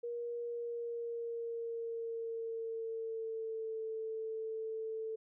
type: tone with pitch glide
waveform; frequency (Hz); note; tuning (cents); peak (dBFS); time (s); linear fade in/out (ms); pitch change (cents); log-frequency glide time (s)
sine; 474.5 to 442.7; A#4 to A4; +31 to +11; -37; 0.03-5.16; 10; -120; 0.39-3.82
effects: none